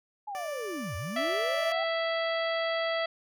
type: linear two-way sweep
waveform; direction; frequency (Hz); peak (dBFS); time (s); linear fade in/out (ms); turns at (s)
sine; down then up; 858 to 79 to 791; -34; 0.27-1.84; 10; 0.96
type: tone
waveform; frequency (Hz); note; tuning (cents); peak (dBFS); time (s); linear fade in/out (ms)
15% pulse; 587.3; D5; 0; -31; 0.35-1.72; 0
type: harmonic tone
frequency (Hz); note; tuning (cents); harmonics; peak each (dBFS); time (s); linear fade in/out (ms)
659.3; E5; 0; 1 / 2 / 3 / 4 / 5 / 6 / 7; -29 / -36 / -34 / -44 / -38 / -50 / -43; 1.16-3.06; 5
effects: none